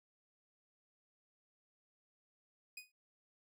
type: tone with exponential decay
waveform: sawtooth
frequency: 2489 Hz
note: D#7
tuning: in tune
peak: -40 dBFS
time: 2.77-2.92 s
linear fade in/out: 5 ms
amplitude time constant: 31 ms
effects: none